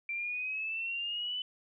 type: exponential sweep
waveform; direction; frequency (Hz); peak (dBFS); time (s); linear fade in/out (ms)
sine; up; 2349 to 3015; -33; 0.09-1.42; 2
effects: none